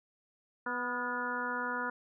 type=harmonic tone with a mistuned harmonic; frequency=246.9 Hz; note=B3; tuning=in tune; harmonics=1 / 2 / 3 / 4 / 5 / 6 / 7; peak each=-42 / -42 / -47 / -38 / -42 / -36 / -44 dBFS; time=0.66-1.9 s; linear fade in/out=5 ms; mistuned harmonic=6; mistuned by=-44 cents; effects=none